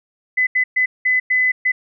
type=tone bursts at uneven times; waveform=sine; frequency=2013 Hz; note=B6; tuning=33 cents sharp; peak=-13 dBFS; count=6; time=0.37-0.47 / 0.55-0.64 / 0.76-0.86 / 1.05-1.2 / 1.3-1.52 / 1.65-1.72 s; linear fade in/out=10 ms; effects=none